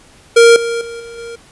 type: tone with level steps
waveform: square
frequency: 466.2 Hz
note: A#4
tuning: in tune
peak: -4 / -17 / -26 / -30 / -27 dBFS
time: 0.36-1.36 s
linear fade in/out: 10 ms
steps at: 0.56 / 0.81 / 1 / 1.18 s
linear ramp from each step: 2 ms
effects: pink hiss -45 dBFS RMS until 1.51 s + resampled to 24000 Hz